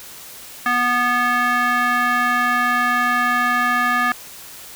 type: tone with band-pass filter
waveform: square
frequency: 244.8 Hz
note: B3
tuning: 15 cents flat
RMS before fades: -18 dBFS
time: 0.66-4.12 s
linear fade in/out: 0 ms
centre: 1500 Hz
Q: 3.9
effects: white hiss -38 dBFS RMS until 4.75 s